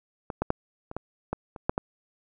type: clicks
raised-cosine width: 1 ms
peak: -18 / -11 / -9 / -24 / -17 / -14 / -25 / -8 / -12 dBFS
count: 9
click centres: 0.302 / 0.42 / 0.504 / 0.914 / 0.966 / 1.33 / 1.562 / 1.695 / 1.779 s
effects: none